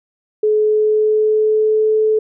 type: tone with pitch glide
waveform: sine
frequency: 427 to 433.7 Hz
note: G#4 to A4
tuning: +48 to -25 cents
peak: -11 dBFS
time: 0.43-2.19 s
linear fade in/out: 5 ms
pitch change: +27 cents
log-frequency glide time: 0.57-1.94 s
effects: none